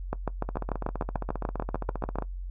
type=two click trains; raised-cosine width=1 ms; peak=-18 / -14 dBFS; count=27 / 15; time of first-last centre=0.49-2.223 / 0.13-2.186 s; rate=15 / 6.81 Hz; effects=noise-tail reverb RT60 0.1 s tail -19 dB re dry + added 45 Hz sine -33 dBFS peak until 2.5 s